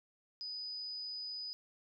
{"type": "tone", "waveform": "sine", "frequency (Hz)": 4978, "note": "D#8", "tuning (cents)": 0, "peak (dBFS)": -40, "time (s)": [0.41, 1.53], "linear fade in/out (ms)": 0, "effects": []}